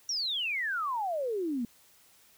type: exponential sweep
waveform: sine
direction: down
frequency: 5810 to 225 Hz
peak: -29 dBFS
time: 0.09-1.65 s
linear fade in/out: 2 ms
effects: white hiss -61 dBFS RMS until 2.37 s